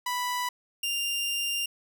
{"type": "tone pair in turn", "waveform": "sawtooth", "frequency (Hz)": [987.8, 2794], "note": ["B5", "F7"], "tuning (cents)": [0, 0], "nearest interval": "octave + tritone", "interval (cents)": 1800, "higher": "second", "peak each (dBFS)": -24, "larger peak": "neither", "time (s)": [[0.06, 0.49], [0.83, 1.66]], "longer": "second", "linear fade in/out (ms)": 5, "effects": []}